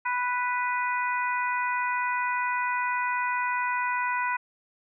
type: harmonic tone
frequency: 493.9 Hz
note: B4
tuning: in tune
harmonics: 2 / 3 / 4 / 5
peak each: -27 / -31 / -33 / -35 dBFS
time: 0.05-4.37 s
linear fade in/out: 10 ms
effects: none